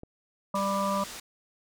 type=click; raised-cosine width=2 ms; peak=-29 dBFS; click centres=0.034 s
type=harmonic tone; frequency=197.4 Hz; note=G3; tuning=12 cents sharp; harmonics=1 / 3 / 5 / 6; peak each=-31 / -31 / -31 / -31 dBFS; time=0.54-1.04 s; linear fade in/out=5 ms
type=low-pass noise; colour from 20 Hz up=white; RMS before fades=-42 dBFS; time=0.55-1.2 s; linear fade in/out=5 ms; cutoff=7500 Hz; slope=12 dB/octave
effects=none